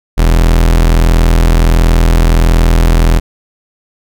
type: tone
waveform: 40% pulse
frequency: 41.43 Hz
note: E1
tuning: 9 cents sharp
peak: -4 dBFS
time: 0.17-3.2 s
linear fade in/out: 20 ms
effects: none